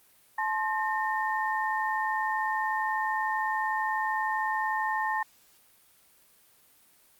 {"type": "tone cluster", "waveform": "sine", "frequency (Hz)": [866, 1053, 1822], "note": ["A5", "C6", "A#6"], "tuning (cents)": [-28, 11, -40], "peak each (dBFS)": [-29, -33, -31], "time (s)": [0.38, 5.23], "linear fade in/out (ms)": 5, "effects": ["white hiss -61 dBFS RMS until 7.19 s", "Opus 32 kbps"]}